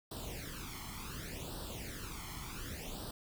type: noise with flanger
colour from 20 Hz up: pink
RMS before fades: -44 dBFS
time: 0.11-3.11 s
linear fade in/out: 5 ms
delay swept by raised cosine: 0.22 to 0.95 ms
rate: 0.68 Hz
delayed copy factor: +0.8
effects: none